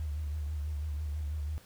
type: tone with vibrato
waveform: sine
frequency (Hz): 75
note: D2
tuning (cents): +37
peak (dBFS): -32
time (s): 0-1.58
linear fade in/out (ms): 0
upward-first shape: triangle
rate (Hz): 6.1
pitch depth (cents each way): 80
effects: pink hiss -58 dBFS RMS until 1.65 s